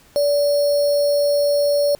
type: tone with sample-and-hold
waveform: sine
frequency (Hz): 576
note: D5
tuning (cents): -34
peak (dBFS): -14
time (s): 0.16-1.95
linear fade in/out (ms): 0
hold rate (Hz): 4900
effects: pink hiss -51 dBFS RMS until 1.99 s